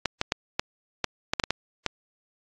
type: clicks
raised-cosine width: 0.2 ms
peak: -6 dBFS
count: 10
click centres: 0.057 / 0.214 / 0.321 / 0.595 / 1.043 / 1.335 / 1.398 / 1.438 / 1.506 / 1.863 s
effects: low-pass 7000 Hz 12 dB/octave + AAC 32 kbps